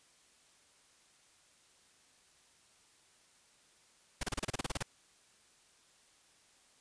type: noise bursts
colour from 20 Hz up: pink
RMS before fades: -35 dBFS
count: 12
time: 4.21-4.827 s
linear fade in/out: 5 ms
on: 23 ms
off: 31 ms
effects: white hiss -66 dBFS RMS until 6.8 s + resampled to 22050 Hz